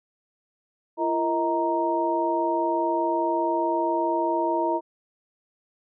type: tone cluster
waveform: sine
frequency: 339.2 / 464 / 634 / 934 Hz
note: E4 / A#4 / D#5 / A#5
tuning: +50 / -8 / +32 / +3 cents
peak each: -26 / -34 / -27 / -25 dBFS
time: 0.97-4.81 s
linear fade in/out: 50 ms
effects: none